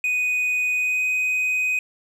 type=tone with pitch glide; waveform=triangle; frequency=2489 to 2505 Hz; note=D#7 to D#7; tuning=0 to +11 cents; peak=-18 dBFS; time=0.04-1.79 s; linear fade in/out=2 ms; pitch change=+11 cents; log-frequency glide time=0.74-1.03 s; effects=none